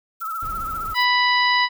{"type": "noise with tremolo", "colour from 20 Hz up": "violet", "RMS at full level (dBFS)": -38, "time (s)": [0.2, 1.05], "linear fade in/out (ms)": 5, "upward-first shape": "sine", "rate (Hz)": 20, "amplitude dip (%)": 70}
{"type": "tone with vibrato", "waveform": "sine", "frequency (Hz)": 1318.5, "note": "E6", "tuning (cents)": 0, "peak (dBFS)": -25, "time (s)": [0.21, 0.95], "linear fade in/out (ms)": 10, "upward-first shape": "triangle", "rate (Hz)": 15, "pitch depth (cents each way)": 75}
{"type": "noise", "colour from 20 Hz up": "brown", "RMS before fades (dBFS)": -35, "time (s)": [0.42, 0.94], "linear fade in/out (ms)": 5}
{"type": "harmonic tone", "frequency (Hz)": 987.8, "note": "B5", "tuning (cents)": 0, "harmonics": [1, 2, 3, 4, 5], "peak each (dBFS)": [-19, -19, -26, -26, -27], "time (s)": [0.94, 1.69], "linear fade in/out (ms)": 50}
{"effects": []}